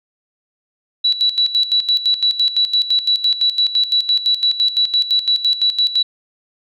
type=tone with tremolo; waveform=sine; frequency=3934 Hz; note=B7; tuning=7 cents flat; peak=-11 dBFS; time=1.04-6.03 s; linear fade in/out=10 ms; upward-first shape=square; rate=5.9 Hz; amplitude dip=75%; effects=none